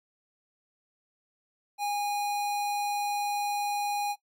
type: tone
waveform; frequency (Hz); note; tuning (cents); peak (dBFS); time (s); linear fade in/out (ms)
square; 820; G#5; -22; -28; 1.78-4.16; 50
effects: noise-tail reverb RT60 0.1 s tail -18 dB re dry + MP3 64 kbps